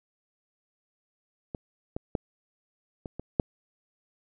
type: clicks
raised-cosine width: 2 ms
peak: -21 / -18 / -13 / -23 / -22 / -8 dBFS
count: 6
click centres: 1.548 / 1.965 / 2.152 / 3.058 / 3.196 / 3.398 s
effects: none